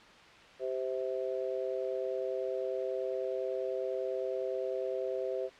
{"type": "harmonic tone", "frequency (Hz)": 130, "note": "C3", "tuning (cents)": -11, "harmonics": [3, 4, 5], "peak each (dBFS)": [-36, -35, -39], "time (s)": [0.59, 5.5], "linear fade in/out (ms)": 50, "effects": ["white hiss -54 dBFS RMS until 5.59 s", "low-pass 3000 Hz 12 dB/octave"]}